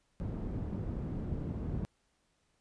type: low-pass noise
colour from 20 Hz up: white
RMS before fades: -37 dBFS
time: 0.2-1.85 s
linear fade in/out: 0 ms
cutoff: 190 Hz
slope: 12 dB/octave
effects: pink hiss -75 dBFS RMS until 2.6 s + resampled to 22050 Hz